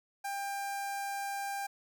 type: tone with notch filter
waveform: sawtooth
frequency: 796 Hz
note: G5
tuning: 26 cents sharp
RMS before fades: -37 dBFS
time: 0.24-1.67 s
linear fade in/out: 10 ms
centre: 3400 Hz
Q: 1.4
effects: none